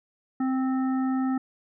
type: harmonic tone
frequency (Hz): 261.6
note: C4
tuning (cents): 0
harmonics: 1 / 3 / 5 / 7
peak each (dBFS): -23 / -35 / -38 / -45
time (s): 0.4-1.38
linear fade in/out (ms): 5
effects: none